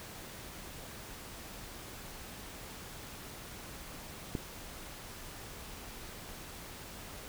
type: click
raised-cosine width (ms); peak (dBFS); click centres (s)
3; -20; 4.352
effects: pink hiss -47 dBFS RMS until 7.28 s